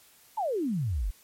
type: exponential sweep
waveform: sine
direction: down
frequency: 930 to 40.17 Hz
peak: -26 dBFS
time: 0.37-1.11 s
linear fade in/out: 10 ms
effects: white hiss -58 dBFS RMS until 1.23 s + MP3 64 kbps